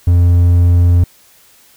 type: tone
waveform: triangle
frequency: 87.31 Hz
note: F2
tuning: in tune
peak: -4 dBFS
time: 0.07-1.04 s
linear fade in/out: 5 ms
effects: white hiss -47 dBFS RMS until 1.76 s